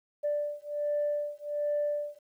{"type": "beating tone pair", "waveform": "sine", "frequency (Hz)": [587.3, 588.6], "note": ["D5", "D5"], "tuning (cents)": [0, 4], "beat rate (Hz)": 1.3, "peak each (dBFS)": -31, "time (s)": [0.23, 2.19], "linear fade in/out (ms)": 20, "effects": ["tanh soft clip ceiling -22 dBFS", "11-bit"]}